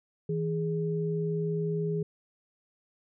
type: tone pair together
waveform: sine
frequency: 161.61 / 415.3 Hz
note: E3 / G#4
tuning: -34 / 0 cents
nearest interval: octave + major third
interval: 1634 cents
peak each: -29 / -31 dBFS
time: 0.29-2.03 s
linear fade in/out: 5 ms
effects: none